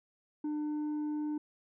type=tone with tanh clipping; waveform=sine; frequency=300.2 Hz; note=D4; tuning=38 cents sharp; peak=-33 dBFS; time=0.44-1.38 s; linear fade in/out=5 ms; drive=4 dB; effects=none